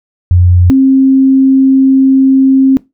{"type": "tone pair in turn", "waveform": "sine", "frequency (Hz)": [89, 266.7], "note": ["F2", "C4"], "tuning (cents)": [33, 33], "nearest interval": "octave + perfect fifth", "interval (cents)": 1900, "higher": "second", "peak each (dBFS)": -3, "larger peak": "neither", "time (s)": [[0.31, 0.7], [0.7, 2.77]], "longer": "second", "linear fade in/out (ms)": 0, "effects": ["noise-tail reverb RT60 0.2 s tail -20 dB re dry"]}